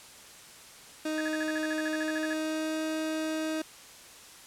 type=tone with pitch glide; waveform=30% pulse; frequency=311.1 to 314.7 Hz; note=D#4 to D#4; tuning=0 to +20 cents; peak=-27 dBFS; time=1.05-3.62 s; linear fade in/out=5 ms; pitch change=+20 cents; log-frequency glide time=1.9-2.84 s
type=tone bursts; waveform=sine; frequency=1687 Hz; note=G#6; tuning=27 cents sharp; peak=-32 dBFS; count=16; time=1.18-2.331 s; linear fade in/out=0 ms; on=26 ms; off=49 ms
effects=white hiss -50 dBFS RMS until 4.46 s + low-pass 10000 Hz 12 dB/octave

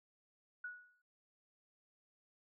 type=tone with exponential decay; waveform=sine; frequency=1465 Hz; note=F#6; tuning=18 cents flat; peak=-40 dBFS; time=0.64-1.02 s; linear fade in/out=5 ms; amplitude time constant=82 ms; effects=none

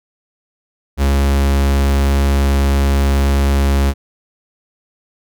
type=tone; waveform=45% pulse; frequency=69.3 Hz; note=C#2; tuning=in tune; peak=-11 dBFS; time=0.97-3.94 s; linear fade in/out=50 ms; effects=none

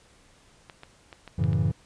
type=clicks; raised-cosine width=0.3 ms; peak=-26 dBFS; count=6; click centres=0.698 / 0.834 / 1.128 / 1.277 / 1.439 / 1.531 s
type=chord; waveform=triangle; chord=F# minor seventh; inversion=none; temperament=equal; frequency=92.5 / 110 / 138.59 / 164.81 Hz; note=F#2 / A2 / C#3 / E3; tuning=0 / 0 / 0 / 0 cents; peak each=-25 dBFS; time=1.38-1.72 s; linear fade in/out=10 ms
effects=pink hiss -58 dBFS RMS until 1.85 s + resampled to 22050 Hz

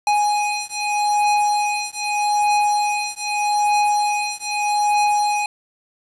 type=beating tone pair; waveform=square; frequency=830.6 / 831.41 Hz; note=G#5 / G#5; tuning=0 / +2 cents; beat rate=0.81 Hz; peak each=-21 dBFS; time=0.07-5.46 s; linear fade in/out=2 ms; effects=resampled to 24000 Hz + 7-bit

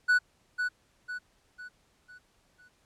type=tone with echo; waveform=triangle; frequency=1480 Hz; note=F#6; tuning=in tune; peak=-18 dBFS; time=0.08-0.19 s; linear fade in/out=20 ms; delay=500 ms; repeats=5; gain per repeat=-7 dB; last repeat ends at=2.69 s; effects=pink hiss -68 dBFS RMS until 2.85 s + low-pass 10000 Hz 12 dB/octave

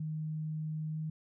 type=tone with pitch glide; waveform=sine; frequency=155.56 to 156.64 Hz; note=D#3 to D#3; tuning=0 to +12 cents; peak=-34 dBFS; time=0-1.1 s; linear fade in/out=5 ms; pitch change=+12 cents; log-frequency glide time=0.92-0.98 s; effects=none

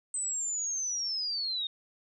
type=linear sweep; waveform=sine; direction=down; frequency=8170 to 3668 Hz; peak=-30 dBFS; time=0.14-1.67 s; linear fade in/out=2 ms; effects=none

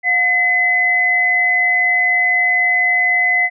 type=tone pair together; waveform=sine; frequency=716.3 / 2026 Hz; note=F5 / B6; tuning=+44 / +44 cents; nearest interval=octave + tritone; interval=1800 cents; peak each=-22 / -12 dBFS; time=0.03-3.5 s; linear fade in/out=50 ms; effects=none

